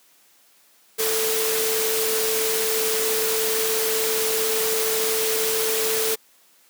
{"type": "tone in noise", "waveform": "sine", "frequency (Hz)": 442.5, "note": "A4", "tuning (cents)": 10, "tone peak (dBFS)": -24, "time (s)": [0.98, 6.16], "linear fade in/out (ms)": 20, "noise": "white", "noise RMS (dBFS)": -24, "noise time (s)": [0.98, 6.16], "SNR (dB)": -3, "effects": ["white hiss -57 dBFS RMS until 6.69 s", "high-pass 200 Hz 12 dB/octave"]}